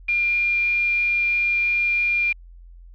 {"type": "tone with quantisation", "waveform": "sine", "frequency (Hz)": 2399, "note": "D7", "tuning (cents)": 36, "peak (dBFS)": -18, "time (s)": [0.08, 2.33], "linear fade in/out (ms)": 10, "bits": 5, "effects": ["added 43 Hz sine -41 dBFS peak until 2.94 s", "resampled to 11025 Hz"]}